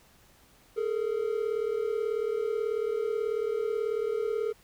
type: tone pair together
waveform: triangle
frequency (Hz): 419.8 / 458.1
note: G#4 / A#4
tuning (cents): +19 / -30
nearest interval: major second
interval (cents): 151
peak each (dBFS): -28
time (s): 0.76-4.53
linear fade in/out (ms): 20
effects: pink hiss -60 dBFS RMS until 4.63 s